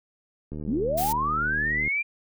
click train, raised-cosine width 3 ms, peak -23 dBFS, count 104, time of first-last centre 0.52-1.877 s, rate 75.9 Hz
sine linear sweep, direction up, 170 to 2405 Hz, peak -23 dBFS, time 0.67-2.03 s, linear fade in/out 20 ms
blue noise, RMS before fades -31 dBFS, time 0.97-1.13 s, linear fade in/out 10 ms
effects none

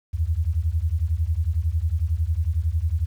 sine beating tone pair, 75.7 / 86.7 Hz, D#2 / F2, -47 / -12 cents, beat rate 11 Hz, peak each -23 dBFS, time 0.13-3.06 s, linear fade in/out 20 ms, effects 9-bit

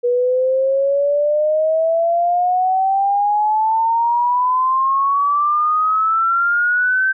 sine exponential sweep, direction up, 482.2 to 1556 Hz, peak -13 dBFS, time 0.03-7.13 s, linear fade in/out 20 ms, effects none

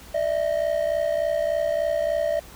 triangle ring-modulated tone, 624 Hz, D#5, 5 cents sharp, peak -16 dBFS, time 0.14-2.4 s, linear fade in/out 10 ms, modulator 31.7 Hz, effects added 60 Hz sine -47 dBFS peak until 2.55 s + pink hiss -46 dBFS RMS until 2.55 s

